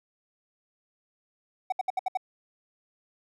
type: tone bursts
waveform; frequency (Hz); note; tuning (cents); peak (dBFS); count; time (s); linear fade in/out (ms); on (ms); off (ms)
triangle; 753; F#5; +30; -22; 6; 1.7-2.173; 5; 23; 67
effects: none